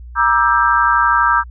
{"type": "chord", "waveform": "sine", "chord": "E half-diminished seventh", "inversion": "second", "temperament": "just", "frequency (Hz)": [949.3, 1186.7, 1318.5, 1582.2], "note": ["Bb5", "D6", "E6", "G6"], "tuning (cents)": [31, 18, 0, 16], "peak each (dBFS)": -16, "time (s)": [0.15, 1.44], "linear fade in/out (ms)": 50, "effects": ["added 60 Hz sine -31 dBFS peak until 1.5 s"]}